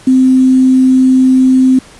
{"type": "tone with quantisation", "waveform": "sine", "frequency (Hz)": 259.4, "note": "C4", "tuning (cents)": -15, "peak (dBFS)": -4, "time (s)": [0.07, 1.79], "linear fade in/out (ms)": 5, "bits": 5, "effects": ["pink hiss -38 dBFS RMS until 1.99 s", "resampled to 24000 Hz"]}